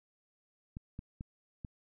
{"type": "clicks", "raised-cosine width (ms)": 5, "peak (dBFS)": -29, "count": 4, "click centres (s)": [0.769, 0.991, 1.209, 1.648], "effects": []}